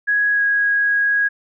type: tone with pitch glide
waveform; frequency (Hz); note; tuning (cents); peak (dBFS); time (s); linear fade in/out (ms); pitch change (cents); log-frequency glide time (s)
sine; 1665 to 1650.6; G#6 to G#6; +4 to -11; -14; 0.07-1.29; 20; -15; 0.32-0.42
effects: none